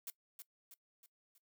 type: noise with echo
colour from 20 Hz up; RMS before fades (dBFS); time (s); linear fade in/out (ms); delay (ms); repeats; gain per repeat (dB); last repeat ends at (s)
blue; -44; 0.07-0.1; 2; 320; 4; -6; 1.38
effects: noise-tail reverb RT60 0.1 s tail -19 dB re dry